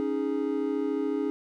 triangle chord, C# suspended second, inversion none, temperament equal, 277.2 / 311.1 / 415.3 Hz, C#4 / D#4 / G#4, 0 / 0 / 0 cents, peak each -28 / -29 / -28 dBFS, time 0-1.3 s, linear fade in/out 0 ms, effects none

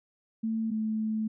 sine tone pair in turn, 222.9 / 218.1 Hz, A3 / A3, +23 / -15 cents, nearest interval unison, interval 38 cents, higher first, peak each -27 dBFS, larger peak neither, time 0.43-0.71 / 0.71-1.28 s, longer second, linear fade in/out 10 ms, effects none

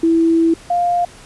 sine tone pair in turn, 329.6 / 701.8 Hz, E4 / F5, 0 / +8 cents, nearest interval octave + minor second, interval 1308 cents, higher second, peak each -10 / -13 dBFS, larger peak first, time 0.03-0.54 / 0.7-1.05 s, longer first, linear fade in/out 5 ms, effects pink hiss -41 dBFS RMS until 1.25 s + resampled to 24000 Hz

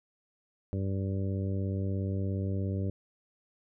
harmonic tone, 97 Hz, G2, 18 cents flat, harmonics 1 / 2 / 3 / 4 / 5 / 6, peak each -30 / -36 / -40 / -42 / -44 / -46 dBFS, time 0.73-2.9 s, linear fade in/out 0 ms, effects none

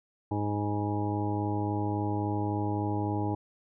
harmonic tone with a mistuned harmonic, 103.6 Hz, G#2, 4 cents flat, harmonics 1 / 2 / 3 / 4 / 5 / 6 / 8 / 9, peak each -31 / -39 / -32 / -39 / -44 / -43 / -35 / -43 dBFS, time 0.31-3.35 s, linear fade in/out 5 ms, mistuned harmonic 9, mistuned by +58 cents, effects none

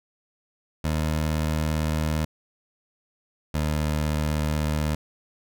20% pulse tone pair in turn, 77.78 / 76.18 Hz, D#2 / D#2, 0 / -36 cents, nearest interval unison, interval 36 cents, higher first, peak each -18 dBFS, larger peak neither, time 0.84-2.25 / 3.54-4.95 s, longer neither, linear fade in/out 5 ms, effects none

